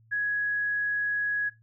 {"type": "tone", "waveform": "sine", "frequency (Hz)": 1670, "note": "G#6", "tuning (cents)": 9, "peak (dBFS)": -25, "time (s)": [0.11, 1.5], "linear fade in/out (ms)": 20, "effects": ["noise-tail reverb RT60 0.2 s tail -19 dB re dry", "added 112 Hz sine -57 dBFS peak until 1.62 s"]}